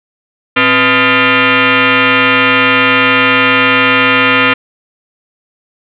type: tone with frequency modulation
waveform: sine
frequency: 493.9 Hz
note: B4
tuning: in tune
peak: -6 dBFS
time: 0.56-4.54 s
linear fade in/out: 10 ms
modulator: 379 Hz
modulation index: 6.7
effects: none